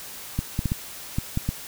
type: clicks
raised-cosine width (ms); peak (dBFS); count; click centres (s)
5; -11; 7; 0.39 / 0.591 / 0.657 / 0.719 / 1.185 / 1.374 / 1.49
effects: white hiss -39 dBFS RMS until 1.67 s